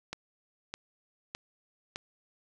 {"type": "click train", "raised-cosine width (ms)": 0.2, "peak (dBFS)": -19, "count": 4, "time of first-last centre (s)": [0.13, 1.959], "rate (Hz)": 1.64, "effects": []}